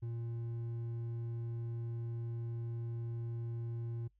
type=tone with hard clipping; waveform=sine; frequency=116.54 Hz; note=A#2; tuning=in tune; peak=-39 dBFS; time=0.02-4.08 s; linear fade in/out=10 ms; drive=5 dB; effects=noise-tail reverb RT60 0.1 s tail -22 dB re dry + added 50 Hz sine -70 dBFS peak until 4.19 s